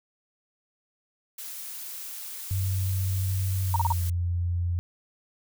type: noise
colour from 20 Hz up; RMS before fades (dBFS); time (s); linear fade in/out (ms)
blue; -38; 1.38-4.1; 5
type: tone with pitch glide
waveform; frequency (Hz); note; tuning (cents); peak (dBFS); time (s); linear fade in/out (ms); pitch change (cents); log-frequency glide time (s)
sine; 95 to 87.12; F#2 to F2; +46 to -4; -24; 2.51-4.79; 0; -150; 3.61-4
type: tone bursts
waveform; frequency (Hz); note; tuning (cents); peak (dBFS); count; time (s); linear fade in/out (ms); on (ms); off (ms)
sine; 930; A#5; -4; -21; 4; 3.74-3.923; 2; 21; 33
effects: none